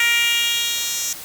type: tone with high-pass filter sweep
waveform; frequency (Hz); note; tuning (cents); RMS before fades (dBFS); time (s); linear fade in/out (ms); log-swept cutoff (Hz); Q
10% pulse; 470; A#4; +14; -20; 0-1.13; 2; 2100 to 5500; 2.6
effects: white hiss -35 dBFS RMS until 1.24 s